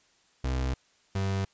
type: tone pair in turn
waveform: 35% pulse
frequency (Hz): 64.7 / 96.94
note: C2 / G2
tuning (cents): -19 / -19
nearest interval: perfect fifth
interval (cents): 700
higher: second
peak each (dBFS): -25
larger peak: neither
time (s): 0.44-0.74 / 1.15-1.45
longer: neither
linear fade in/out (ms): 5
effects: white hiss -65 dBFS RMS until 1.53 s + resampled to 16000 Hz